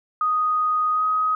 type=tone with pitch glide; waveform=sine; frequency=1244.5 to 1259.7 Hz; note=D#6 to D#6; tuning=0 to +21 cents; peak=-18 dBFS; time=0.21-1.35 s; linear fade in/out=2 ms; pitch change=+21 cents; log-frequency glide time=0.93-1.04 s; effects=none